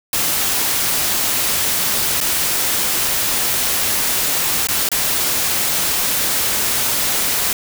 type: noise with dropouts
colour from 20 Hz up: white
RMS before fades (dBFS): -18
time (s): 0.13-7.53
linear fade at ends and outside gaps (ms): 2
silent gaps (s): 2.204-2.211 / 4.671-4.686 / 4.889-4.916
effects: none